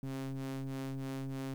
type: ring-modulated tone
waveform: square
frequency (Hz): 66.8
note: C2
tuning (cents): +36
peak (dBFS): -35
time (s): 0.03-1.54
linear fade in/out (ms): 0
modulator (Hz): 202
effects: 11-bit